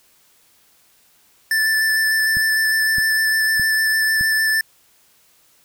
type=tone with vibrato; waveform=square; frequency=1760 Hz; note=A6; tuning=in tune; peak=-16 dBFS; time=1.51-4.61 s; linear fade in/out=2 ms; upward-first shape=square; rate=6.6 Hz; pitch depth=11 cents each way
type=click train; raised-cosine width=5 ms; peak=-19 dBFS; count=4; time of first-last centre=2.37-4.21 s; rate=1.63 Hz
effects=white hiss -56 dBFS RMS until 5.64 s

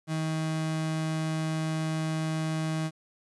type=tone; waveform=35% pulse; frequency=158.4 Hz; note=D#3; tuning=31 cents sharp; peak=-26 dBFS; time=0.07-2.91 s; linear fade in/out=50 ms; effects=resampled to 24000 Hz + 10-bit

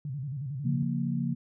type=tone with vibrato; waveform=sine; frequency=136.9 Hz; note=C#3; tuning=21 cents flat; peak=-32 dBFS; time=0.05-0.83 s; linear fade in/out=2 ms; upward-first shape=square; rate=11 Hz; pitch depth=130 cents each way
type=chord; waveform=sine; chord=Bb minor; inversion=first; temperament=just; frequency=139.85 / 174.81 / 233.1 Hz; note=Db3 / F3 / Bb3; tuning=+16 / +2 / 0 cents; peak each=-31 / -32 / -31 dBFS; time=0.64-1.35 s; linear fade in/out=20 ms
effects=none

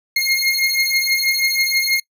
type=beating tone pair; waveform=25% pulse; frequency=2139 / 2145.2 Hz; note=C7 / C7; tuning=+38 / +43 cents; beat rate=6.2 Hz; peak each=-15 dBFS; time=0.16-2 s; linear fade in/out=5 ms; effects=noise-tail reverb RT60 0.1 s tail -24 dB re dry

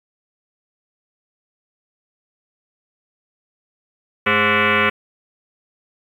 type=tone with frequency modulation; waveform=sine; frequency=411.4 Hz; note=G#4; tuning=16 cents flat; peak=-13 dBFS; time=4.26-4.9 s; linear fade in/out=10 ms; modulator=313 Hz; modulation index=7.4; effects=8-bit

